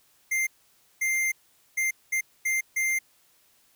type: tone bursts at uneven times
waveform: square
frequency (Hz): 2098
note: C7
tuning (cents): +4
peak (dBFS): -24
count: 6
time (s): 0.31-0.47 / 1.01-1.32 / 1.77-1.91 / 2.12-2.21 / 2.45-2.61 / 2.76-2.99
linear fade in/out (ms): 10
effects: white hiss -63 dBFS RMS until 3.75 s